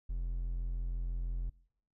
triangle tone, 43 Hz, F1, 26 cents flat, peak -31 dBFS, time 0.09-1.5 s, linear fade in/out 10 ms, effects noise-tail reverb RT60 0.7 s tail -23 dB re dry

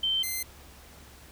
sine / 5% pulse tone pair in turn, 3108 / 2074 Hz, G7 / C7, -16 / -16 cents, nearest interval perfect fifth, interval 700 cents, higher first, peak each -24 / -20 dBFS, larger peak second, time 0.03-0.23 / 0.23-0.43 s, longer neither, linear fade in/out 5 ms, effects added 69 Hz sine -53 dBFS peak until 1.31 s + pink hiss -52 dBFS RMS until 1.31 s

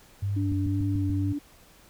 sine tone with vibrato, 97.9 Hz, G2, 2 cents flat, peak -25 dBFS, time 0.22-1.33 s, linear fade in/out 10 ms, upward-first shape sine, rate 1.9 Hz, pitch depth 52 cents each way
sine tone, 290 Hz, D4, 22 cents flat, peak -28 dBFS, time 0.36-1.39 s, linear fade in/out 10 ms
click train, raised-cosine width 5 ms, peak -22 dBFS, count 5, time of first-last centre 0.52-1.101 s, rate 6.88 Hz
effects pink hiss -55 dBFS RMS until 1.89 s

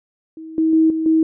sine tone with level steps, 320 Hz, D#4, 49 cents sharp, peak -31 / -13 / -10 / -18 / -11 dBFS, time 0.37-1.23 s, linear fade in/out 2 ms, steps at 0.58 / 0.73 / 0.9 / 1.06 s, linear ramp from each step 2 ms, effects none

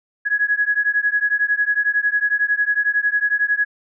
sine beating tone pair, 1668 / 1679 Hz, G#6 / G#6, +7 / +18 cents, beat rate 11 Hz, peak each -19 dBFS, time 0.25-3.65 s, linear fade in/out 20 ms, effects none

